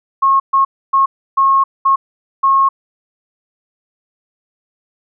sine tone bursts at uneven times, 1086 Hz, C#6, 36 cents flat, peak -8 dBFS, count 6, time 0.22-0.4 / 0.53-0.65 / 0.93-1.06 / 1.37-1.64 / 1.85-1.96 / 2.43-2.69 s, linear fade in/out 10 ms, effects none

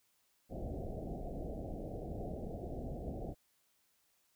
pink low-pass noise, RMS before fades -42 dBFS, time 0.49-3.35 s, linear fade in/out 50 ms, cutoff 750 Hz, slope 96 dB/octave, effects white hiss -75 dBFS RMS until 4.35 s

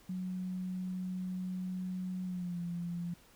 sine tone with pitch glide, 184.1 to 172.77 Hz, F#3 to F3, -8 to -18 cents, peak -35 dBFS, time 0.09-3.14 s, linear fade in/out 5 ms, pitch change -110 cents, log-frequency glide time 2.24-2.61 s, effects pink hiss -62 dBFS RMS until 3.35 s

